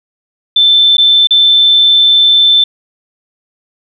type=tone with dropouts; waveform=sine; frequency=3538 Hz; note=A7; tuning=9 cents sharp; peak=-4 dBFS; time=0.56-2.64 s; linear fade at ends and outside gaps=5 ms; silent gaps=0.97-0.981 / 1.272-1.307 s; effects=none